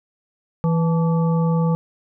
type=harmonic tone with a mistuned harmonic; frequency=164.81 Hz; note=E3; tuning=in tune; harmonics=1 / 3 / 5 / 7; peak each=-16 / -26 / -30 / -33 dBFS; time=0.64-1.75 s; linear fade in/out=0 ms; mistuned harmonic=5; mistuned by=+95 cents; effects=none